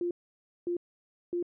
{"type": "tone bursts", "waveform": "sine", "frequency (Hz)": 349.2, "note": "F4", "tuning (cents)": 0, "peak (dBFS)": -28, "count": 3, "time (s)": [0.01, 1.427], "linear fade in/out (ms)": 2, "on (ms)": 99, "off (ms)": 560, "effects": []}